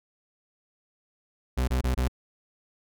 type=tone bursts; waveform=40% pulse; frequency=63.4 Hz; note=B1; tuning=46 cents sharp; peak=-22 dBFS; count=4; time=1.57-2.082 s; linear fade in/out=10 ms; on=110 ms; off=24 ms; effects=none